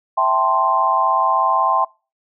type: chord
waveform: sine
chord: A minor seventh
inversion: second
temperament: equal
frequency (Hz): 659.3 / 784 / 880 / 1046.5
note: E5 / G5 / A5 / C6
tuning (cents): 0 / 0 / 0 / 0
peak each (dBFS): -22 / -20 / -22 / -16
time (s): 0.17-1.85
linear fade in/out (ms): 10
effects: noise-tail reverb RT60 0.3 s tail -23 dB re dry